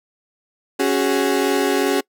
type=chord; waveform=35% pulse; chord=C# suspended fourth; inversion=none; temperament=equal with one note detuned; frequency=277.2 / 372.6 / 415.3 Hz; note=C#4 / F#4 / G#4; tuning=0 / +12 / 0 cents; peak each=-19 dBFS; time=0.79-2.01 s; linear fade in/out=10 ms; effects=noise-tail reverb RT60 0.1 s tail -25 dB re dry